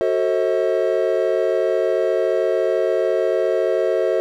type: chord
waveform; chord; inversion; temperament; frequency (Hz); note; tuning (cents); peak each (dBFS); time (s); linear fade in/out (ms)
triangle; F# diminished seventh; none; just; 370 / 444 / 532.8 / 639.4; F#4 / A4 / C5 / Eb5; 0 / +16 / +31 / +47; -20; 0.01-4.2; 0
effects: none